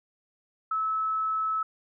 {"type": "tone", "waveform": "sine", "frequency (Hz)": 1300, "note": "E6", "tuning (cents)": -24, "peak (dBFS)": -25, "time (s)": [0.71, 1.63], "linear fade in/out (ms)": 5, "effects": []}